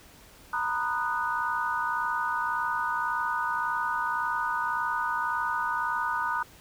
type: chord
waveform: sine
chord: B major seventh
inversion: third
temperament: just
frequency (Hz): 926 / 987.8 / 1234.7 / 1481.6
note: A#5 / B5 / D#6 / F#6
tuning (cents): -12 / 0 / -14 / +2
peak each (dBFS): -32 / -33 / -31 / -31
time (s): 0.53-6.43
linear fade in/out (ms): 5
effects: pink hiss -53 dBFS RMS until 6.6 s